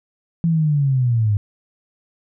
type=linear sweep; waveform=sine; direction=down; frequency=169.6 to 100.3 Hz; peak=-14 dBFS; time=0.44-1.37 s; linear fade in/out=0 ms; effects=none